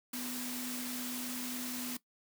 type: tone in noise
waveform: sine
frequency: 248.2 Hz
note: B3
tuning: 9 cents sharp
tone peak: -40 dBFS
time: 0.13-1.97 s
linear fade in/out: 5 ms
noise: white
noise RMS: -41 dBFS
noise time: 0.13-1.97 s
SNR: -2 dB
effects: noise-tail reverb RT60 0.1 s tail -18 dB re dry + high-pass 150 Hz 12 dB/octave